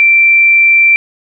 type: tone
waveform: sine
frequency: 2349 Hz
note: D7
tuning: in tune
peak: -4 dBFS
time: 0-0.96 s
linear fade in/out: 0 ms
effects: none